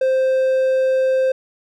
triangle tone, 523.3 Hz, C5, in tune, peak -12 dBFS, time 0.01-1.32 s, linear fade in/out 5 ms, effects none

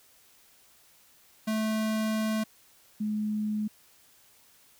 square / sine tone pair in turn, 218 / 212.3 Hz, A3 / G#3, -16 / +38 cents, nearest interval unison, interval 46 cents, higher first, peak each -27 dBFS, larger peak neither, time 1.47-2.44 / 3-3.68 s, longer first, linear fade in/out 10 ms, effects white hiss -60 dBFS RMS until 4.79 s

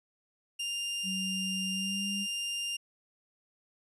sawtooth tone, 2800 Hz, F7, 4 cents sharp, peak -29 dBFS, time 0.59-2.77 s, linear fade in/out 10 ms
sine tone with pitch glide, 189.9 to 200.1 Hz, F#3 to G3, +45 to +36 cents, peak -35 dBFS, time 1.03-2.27 s, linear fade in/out 50 ms, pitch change +91 cents, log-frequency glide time 1.72-2.07 s
effects resampled to 24000 Hz

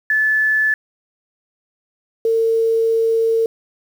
sine tone pair in turn, 1735 / 452.7 Hz, A6 / A4, -25 / +49 cents, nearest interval octave + major seventh, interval 2326 cents, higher first, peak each -13 / -13 dBFS, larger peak neither, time 0.1-0.74 / 2.25-3.46 s, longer second, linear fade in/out 2 ms, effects 7-bit

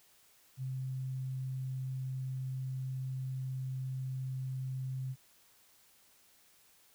sine tone, 130.81 Hz, C3, in tune, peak -35 dBFS, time 0.57-5.16 s, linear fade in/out 50 ms, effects white hiss -65 dBFS RMS until 6.94 s

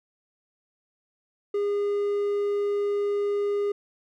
triangle tone, 407.8 Hz, G#4, 32 cents flat, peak -21 dBFS, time 1.54-3.72 s, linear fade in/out 5 ms, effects none

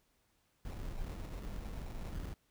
brown noise with sample-and-hold, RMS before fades -42 dBFS, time 0.65-2.34 s, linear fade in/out 2 ms, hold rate 1575 Hz, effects pink hiss -75 dBFS RMS until 2.5 s

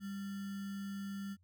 sine tone with sample-and-hold, 198.1 Hz, G3, 18 cents sharp, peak -39 dBFS, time 0-1.37 s, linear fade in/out 50 ms, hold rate 1575 Hz, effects added 89 Hz sine -66 dBFS peak until 1.43 s

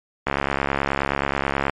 click train, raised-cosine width 0.5 ms, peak -5 dBFS, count 100, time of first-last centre 0.27-1.697 s, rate 69.4 Hz, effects MP3 64 kbps

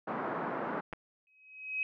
white band-pass noise, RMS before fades -36 dBFS, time 0.07-0.81 s, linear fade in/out 10 ms, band 160 to 1300 Hz, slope 24 dB/octave
clicks, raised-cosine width 0.5 ms, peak -25 dBFS, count 2, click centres 0.928 / 0.934 s
sine tone with exponential growth, 2540 Hz, D#7, 35 cents sharp, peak -28 dBFS, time 1.27-1.83 s, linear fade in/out 1 ms, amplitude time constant 120 ms
effects none

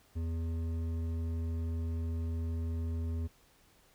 triangle tone with hard clipping, 82.41 Hz, E2, in tune, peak -34 dBFS, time 0.15-3.28 s, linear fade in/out 20 ms, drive 13 dB, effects pink hiss -65 dBFS RMS until 3.94 s

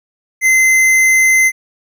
sine tone with hard clipping, 2063 Hz, C7, 25 cents flat, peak -9 dBFS, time 0.41-1.52 s, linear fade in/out 50 ms, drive 14 dB, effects none

